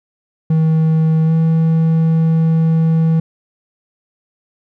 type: tone with pitch glide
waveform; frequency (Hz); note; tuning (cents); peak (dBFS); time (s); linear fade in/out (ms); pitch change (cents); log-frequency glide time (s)
triangle; 159.5 to 162.01; D#3 to E3; +43 to -30; -8; 0.5-3.2; 5; +27; 1.25-1.32
effects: none